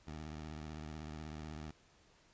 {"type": "tone with vibrato", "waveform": "15% pulse", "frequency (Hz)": 77, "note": "D#2", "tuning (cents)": -17, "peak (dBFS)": -38, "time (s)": [0.07, 1.71], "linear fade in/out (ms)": 5, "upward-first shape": "triangle", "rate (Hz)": 16, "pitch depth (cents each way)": 100, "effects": ["pink hiss -67 dBFS RMS until 2.33 s", "resampled to 16000 Hz"]}